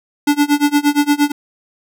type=tone with tremolo; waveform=square; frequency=290.9 Hz; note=D4; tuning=16 cents flat; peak=-9 dBFS; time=0.27-1.32 s; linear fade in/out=5 ms; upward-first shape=sine; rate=8.6 Hz; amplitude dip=95%; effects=none